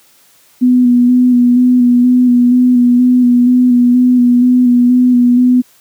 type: tone with vibrato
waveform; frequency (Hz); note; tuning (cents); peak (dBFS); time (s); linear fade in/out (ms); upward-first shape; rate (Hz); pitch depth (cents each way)
sine; 246.9; B3; 0; -5; 0.61-5.62; 20; square; 2.1; 20
effects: white hiss -48 dBFS RMS until 5.8 s + high-pass 80 Hz 12 dB/octave